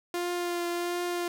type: tone with vibrato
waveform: sawtooth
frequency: 349.2 Hz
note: F4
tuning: in tune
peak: -25 dBFS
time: 0.14-1.28 s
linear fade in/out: 2 ms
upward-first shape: triangle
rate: 1.4 Hz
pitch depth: 18 cents each way
effects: none